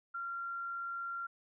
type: tone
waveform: sine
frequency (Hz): 1379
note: F6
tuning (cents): -22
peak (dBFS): -37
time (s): 0.14-1.27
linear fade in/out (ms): 10
effects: none